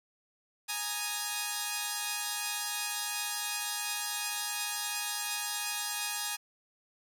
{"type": "chord", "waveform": "5% pulse", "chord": "Ab suspended second", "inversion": "none", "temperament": "equal", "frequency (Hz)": [830.6, 932.3, 1244.5], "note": ["Ab5", "Bb5", "Eb6"], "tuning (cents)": [0, 0, 0], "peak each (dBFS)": [-23, -27, -28], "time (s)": [0.68, 6.37], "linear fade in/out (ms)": 20, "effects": []}